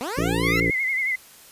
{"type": "linear sweep", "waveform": "15% pulse", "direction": "up", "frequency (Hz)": [224.9, 1378], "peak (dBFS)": -21, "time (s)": [0.01, 0.6], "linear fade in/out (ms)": 0}
{"type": "harmonic tone", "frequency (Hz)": 56.9, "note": "A#1", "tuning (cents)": -41, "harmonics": [1, 2, 3, 5, 6, 7, 8, 9], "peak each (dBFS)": [-31, -30, -27, -27, -30, -31, -31, -33], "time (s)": [0.17, 0.71], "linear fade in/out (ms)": 10}
{"type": "tone with vibrato", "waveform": "sine", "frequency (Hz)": 2093, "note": "C7", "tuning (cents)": 0, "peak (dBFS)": -21, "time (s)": [0.43, 1.16], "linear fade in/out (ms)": 10, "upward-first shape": "sine", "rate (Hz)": 11, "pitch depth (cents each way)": 71}
{"effects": ["white hiss -48 dBFS RMS until 1.51 s", "resampled to 32000 Hz"]}